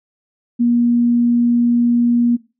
sine tone, 238.6 Hz, A#3, 41 cents sharp, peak -11 dBFS, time 0.59-2.37 s, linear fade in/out 20 ms, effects noise-tail reverb RT60 0.3 s tail -20 dB re dry

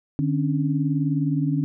sine tone cluster, 150.4 / 269.5 / 288.8 Hz, D3 / C#4 / D4, +42 / -49 / -29 cents, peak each -22 / -25 / -27 dBFS, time 0.19-1.64 s, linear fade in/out 0 ms, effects none

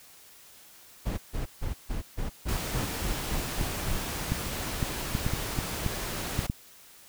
brown noise bursts, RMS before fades -30 dBFS, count 11, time 1.05-3.98 s, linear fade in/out 20 ms, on 130 ms, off 150 ms
pink noise, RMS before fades -34 dBFS, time 2.48-6.47 s, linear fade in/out 10 ms
clicks, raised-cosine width 5 ms, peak -15 dBFS, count 10, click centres 3.612 / 4.32 / 4.828 / 5.151 / 5.265 / 5.336 / 5.588 / 5.863 / 6.391 / 6.499 s
effects white hiss -53 dBFS RMS until 7.08 s

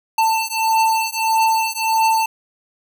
square beating tone pair, 890 / 891.6 Hz, A5 / A5, +20 / +23 cents, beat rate 1.6 Hz, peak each -19 dBFS, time 0.18-2.26 s, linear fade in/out 5 ms, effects none

